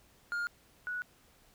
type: tone pair in turn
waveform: triangle / sine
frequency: 1415 / 1468.7 Hz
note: F6 / F#6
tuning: +22 / -13 cents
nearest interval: minor second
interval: 65 cents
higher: second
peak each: -30 / -34 dBFS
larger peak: first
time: 0.32-0.47 / 0.87-1.02 s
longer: neither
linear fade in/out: 0 ms
effects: pink hiss -64 dBFS RMS until 1.54 s